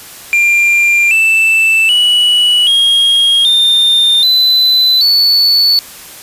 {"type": "tone with pitch steps", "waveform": "triangle", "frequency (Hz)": [2387, 2649, 2939, 3261, 3618, 4014, 4454], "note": ["D7", "E7", "F#7", "G#7", "A7", "B7", "C#8"], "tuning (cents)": [28, 8, -12, -32, 48, 27, 7], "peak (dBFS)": -5, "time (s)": [0.33, 5.79], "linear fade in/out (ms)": 0, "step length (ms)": 780, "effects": ["white hiss -32 dBFS RMS until 6.22 s", "resampled to 32000 Hz"]}